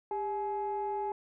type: tone pair together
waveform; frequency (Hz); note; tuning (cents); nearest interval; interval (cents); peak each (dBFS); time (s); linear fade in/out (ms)
sine; 400 / 847.6; G4 / G#5; +35 / +35; octave + minor second; 1300; -34 / -32; 0.11-1.12; 2
effects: tanh soft clip ceiling -26 dBFS